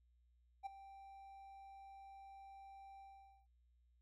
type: tone with ADSR envelope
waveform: triangle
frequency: 784 Hz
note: G5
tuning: in tune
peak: -38 dBFS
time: 0.63-3.47 s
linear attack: 32 ms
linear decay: 11 ms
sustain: -15 dB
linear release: 470 ms
effects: added 60 Hz sine -70 dBFS peak until 4.01 s